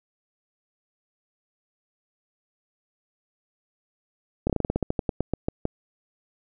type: slowing click train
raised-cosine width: 2 ms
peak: -10 dBFS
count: 16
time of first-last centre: 4.47-5.654 s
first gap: 27 ms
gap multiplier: 1.14
effects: none